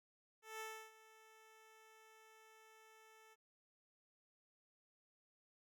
10% pulse tone with ADSR envelope, 440 Hz, A4, in tune, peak -37 dBFS, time 0.42-3.36 s, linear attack 180 ms, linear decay 310 ms, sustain -18 dB, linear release 33 ms, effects none

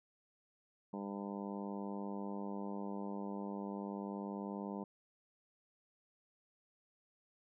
harmonic tone, 100.3 Hz, G2, 40 cents sharp, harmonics 2 / 3 / 4 / 5 / 6 / 7 / 8 / 9 / 10, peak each -42 / -48 / -49 / -51 / -53 / -55 / -55 / -51 / -56 dBFS, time 0.93-4.84 s, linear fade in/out 5 ms, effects none

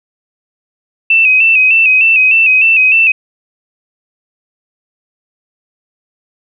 sine tone with vibrato, 2595 Hz, E7, 28 cents flat, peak -5 dBFS, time 1.1-3.12 s, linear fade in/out 5 ms, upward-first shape square, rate 3.3 Hz, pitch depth 48 cents each way, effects none

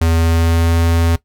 square tone with pitch glide, 82.41 to 83.66 Hz, E2 to E2, 0 to +26 cents, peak -12 dBFS, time 0.01-1.16 s, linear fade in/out 5 ms, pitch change +26 cents, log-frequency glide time 0.14-0.77 s, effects noise-tail reverb RT60 0.1 s tail -17 dB re dry

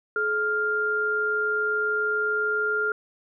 sine tone pair together, 427.2 / 1400 Hz, G#4 / F6, +49 / +4 cents, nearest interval octave + major sixth, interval 2055 cents, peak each -28 / -23 dBFS, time 0.16-2.92 s, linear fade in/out 2 ms, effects none

